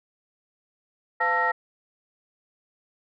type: tone cluster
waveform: sine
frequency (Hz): 507 / 695 / 889 / 1341 / 1877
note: B4 / F5 / A5 / E6 / A#6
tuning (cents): +45 / -9 / +18 / +29 / +11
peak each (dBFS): -31 / -30 / -25 / -27 / -24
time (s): 1.2-1.52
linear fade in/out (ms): 10
effects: tanh soft clip ceiling -11 dBFS